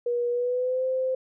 sine tone with pitch glide, 481.1 to 518.6 Hz, B4 to C5, -45 to -15 cents, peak -23 dBFS, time 0.06-1.15 s, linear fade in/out 5 ms, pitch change +130 cents, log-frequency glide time 0.3-0.85 s, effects none

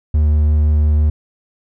triangle tone, 75.5 Hz, D2, 48 cents sharp, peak -8 dBFS, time 0.14-1.1 s, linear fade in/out 5 ms, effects none

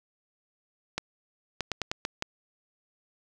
clicks, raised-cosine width 0.2 ms, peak -12 dBFS, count 7, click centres 0.98 / 1.607 / 1.717 / 1.817 / 1.915 / 2.051 / 2.224 s, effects none

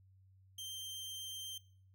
sawtooth tone, 3146 Hz, G7, 6 cents sharp, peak -40 dBFS, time 0.58-1.58 s, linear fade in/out 5 ms, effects noise-tail reverb RT60 0.5 s tail -18 dB re dry + added 95 Hz sine -62 dBFS peak until 1.94 s

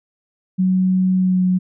sine tone with pitch glide, 185.9 to 183.45 Hz, F#3 to F#3, +8 to -15 cents, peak -13 dBFS, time 0.58-1.59 s, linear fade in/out 20 ms, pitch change -23 cents, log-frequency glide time 1.17-1.43 s, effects none

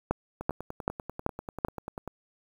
two click trains, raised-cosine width 1 ms, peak -22 / -11 dBFS, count 18 / 5, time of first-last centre 0.41-2.077 / 0.11-1.648 s, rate 10.2 / 2.6 Hz, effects 8-bit

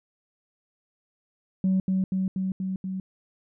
sine tone with echo, 188.8 Hz, F#3, 35 cents sharp, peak -18 dBFS, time 1.64-1.8 s, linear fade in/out 2 ms, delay 240 ms, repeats 5, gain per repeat -2 dB, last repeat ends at 3 s, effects tanh soft clip ceiling -17 dBFS

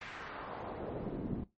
brown noise with band-pass filter sweep, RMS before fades -41 dBFS, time 0.01-1.44 s, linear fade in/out 5 ms, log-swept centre 2200 to 210 Hz, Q 1.5, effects noise-tail reverb RT60 0.2 s tail -17 dB re dry + MP3 32 kbps

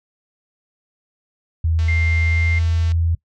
sine tone with pitch glide, 81.5 to 83.36 Hz, E2 to E2, -19 to +20 cents, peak -15 dBFS, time 1.64-3.15 s, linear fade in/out 5 ms, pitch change +39 cents, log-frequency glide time 2.2-2.63 s
click train, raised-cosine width 0.2 ms, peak -21 dBFS, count 254, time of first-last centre 1.79-2.919 s, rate 224 Hz
sine tone, 2100 Hz, C7, 6 cents sharp, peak -22 dBFS, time 1.88-2.59 s, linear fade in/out 5 ms
effects noise-tail reverb RT60 0.1 s tail -21 dB re dry

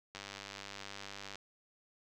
click train, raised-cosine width 0.2 ms, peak -27 dBFS, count 121, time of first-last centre 0.15-1.356 s, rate 99.5 Hz, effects none

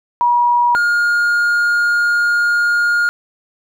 sine / triangle tone pair in turn, 962 / 1421 Hz, B5 / F6, -46 / +30 cents, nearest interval perfect fifth, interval 676 cents, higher second, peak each -10 dBFS, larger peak neither, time 0.21-0.75 / 0.75-3.09 s, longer second, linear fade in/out 0 ms, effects none

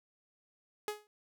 sawtooth tone with exponential decay, 420 Hz, G#4, 19 cents sharp, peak -28 dBFS, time 0.88-1.07 s, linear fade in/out 1 ms, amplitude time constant 40 ms, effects none

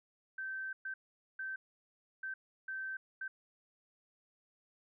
sine tone bursts at uneven times, 1550 Hz, G6, 20 cents flat, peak -38 dBFS, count 6, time 0.38-0.73 / 0.85-0.94 / 1.39-1.56 / 2.23-2.34 / 2.68-2.97 / 3.21-3.28 s, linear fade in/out 5 ms, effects none

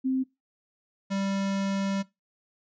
sine / square tone pair in turn, 261.6 / 195.98 Hz, C4 / G3, 0 / 0 cents, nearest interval perfect fourth, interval 500 cents, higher first, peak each -23 / -27 dBFS, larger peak first, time 0.04-0.24 / 1.1-2.03 s, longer second, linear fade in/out 20 ms, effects noise-tail reverb RT60 0.2 s tail -20 dB re dry + resampled to 16000 Hz

